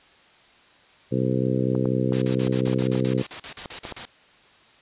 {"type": "harmonic tone", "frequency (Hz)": 64.2, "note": "C2", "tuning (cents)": -32, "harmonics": [2, 3, 4, 5, 6, 7, 8], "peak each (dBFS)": [-25, -27, -28, -29, -30, -30, -31], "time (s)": [1.11, 3.23], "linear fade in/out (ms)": 20}
{"type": "clicks", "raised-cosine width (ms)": 1, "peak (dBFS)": -20, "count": 11, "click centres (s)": [1.752, 1.856, 2.123, 2.471, 2.676, 2.731, 2.823, 2.954, 3.658, 3.852, 3.923]}
{"type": "noise bursts", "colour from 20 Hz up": "white", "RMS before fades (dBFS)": -33, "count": 15, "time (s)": [2.13, 4.052], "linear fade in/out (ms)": 0, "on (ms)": 88, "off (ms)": 43}
{"effects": ["white hiss -54 dBFS RMS until 4.81 s", "resampled to 8000 Hz"]}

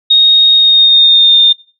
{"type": "tone with pitch glide", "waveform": "sine", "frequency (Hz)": [3729, 3629], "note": ["A#7", "A#7"], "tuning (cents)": [0, -47], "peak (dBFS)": -3, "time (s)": [0.1, 1.53], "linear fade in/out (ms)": 10, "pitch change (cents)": -47, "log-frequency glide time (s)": [0.55, 1.41], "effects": ["noise-tail reverb RT60 0.4 s tail -22 dB re dry"]}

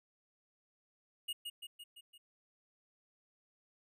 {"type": "tone with echo", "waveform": "square", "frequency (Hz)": 2866, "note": "F7", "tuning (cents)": 44, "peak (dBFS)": -37, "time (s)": [1.28, 1.33], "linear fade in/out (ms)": 10, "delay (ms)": 170, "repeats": 5, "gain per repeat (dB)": -4, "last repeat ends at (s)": 2.18, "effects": []}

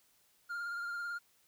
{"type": "tone with vibrato", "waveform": "triangle", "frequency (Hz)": 1403, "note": "F6", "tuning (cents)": 8, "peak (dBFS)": -35, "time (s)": [0.49, 1.19], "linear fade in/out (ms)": 20, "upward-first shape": "triangle", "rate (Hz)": 18, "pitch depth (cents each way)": 29, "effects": ["white hiss -70 dBFS RMS until 1.47 s"]}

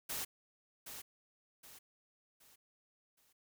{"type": "noise with echo", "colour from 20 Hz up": "white", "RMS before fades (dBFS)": -40, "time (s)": [0.09, 0.25], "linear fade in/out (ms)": 10, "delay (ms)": 770, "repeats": 4, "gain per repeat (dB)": -8, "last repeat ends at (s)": 3.33, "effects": []}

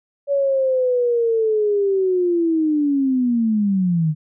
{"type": "linear sweep", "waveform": "sine", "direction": "down", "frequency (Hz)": [568, 150], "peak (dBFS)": -15, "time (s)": [0.27, 4.15], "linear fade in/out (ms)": 50, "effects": []}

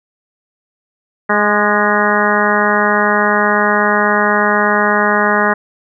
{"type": "harmonic tone with a mistuned harmonic", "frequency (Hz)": 208.3, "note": "G#3", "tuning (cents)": 5, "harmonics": [1, 2, 3, 4, 5, 6, 7, 8, 9], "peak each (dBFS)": [-19, -19, -19, -19, -19, -19, -19, -19, -19], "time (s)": [1.29, 5.54], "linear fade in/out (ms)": 10, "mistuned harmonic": 6, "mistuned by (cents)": -34, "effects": []}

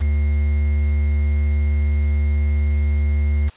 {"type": "tone with quantisation", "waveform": "triangle", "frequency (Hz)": 73.42, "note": "D2", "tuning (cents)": 0, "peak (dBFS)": -13, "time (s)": [0, 3.5], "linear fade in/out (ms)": 20, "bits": 6, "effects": ["white hiss -48 dBFS RMS until 3.56 s", "resampled to 8000 Hz"]}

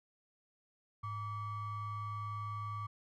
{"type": "ring-modulated tone", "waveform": "triangle", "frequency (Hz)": 524, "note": "C5", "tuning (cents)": 2, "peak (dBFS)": -33, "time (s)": [1.03, 2.87], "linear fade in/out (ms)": 10, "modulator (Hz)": 629, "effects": []}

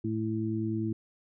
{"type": "harmonic tone", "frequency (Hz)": 110, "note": "A2", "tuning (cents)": 0, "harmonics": [1, 2, 3], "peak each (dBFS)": [-33, -33, -32], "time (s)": [0.04, 0.93], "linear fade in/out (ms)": 5, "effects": []}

